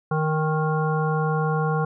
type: harmonic tone with a mistuned harmonic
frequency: 155.56 Hz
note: D#3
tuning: in tune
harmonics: 1 / 3 / 5 / 7 / 9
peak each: -22 / -27 / -29 / -30 / -32 dBFS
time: 0.11-1.85 s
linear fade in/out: 5 ms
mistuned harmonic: 5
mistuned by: +15 cents
effects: none